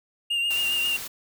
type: tone with vibrato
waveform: triangle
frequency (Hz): 2802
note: F7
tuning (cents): +5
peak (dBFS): -21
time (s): 0.3-0.97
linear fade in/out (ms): 10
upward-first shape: triangle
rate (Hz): 7.4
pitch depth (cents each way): 33
type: noise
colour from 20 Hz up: white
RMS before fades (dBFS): -35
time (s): 0.5-1.08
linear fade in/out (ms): 10
effects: none